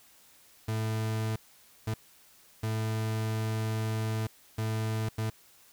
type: tone bursts at uneven times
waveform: 40% pulse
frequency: 110 Hz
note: A2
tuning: in tune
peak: -28 dBFS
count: 5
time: 0.68-1.36 / 1.87-1.94 / 2.63-4.27 / 4.58-5.09 / 5.18-5.3 s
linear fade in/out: 5 ms
effects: white hiss -59 dBFS RMS until 5.72 s